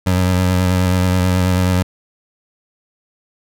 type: tone with vibrato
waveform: 25% pulse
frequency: 91.5 Hz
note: F#2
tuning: 19 cents flat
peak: -9 dBFS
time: 0.06-1.83 s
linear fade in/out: 10 ms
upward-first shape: triangle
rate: 9.3 Hz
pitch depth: 36 cents each way
effects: none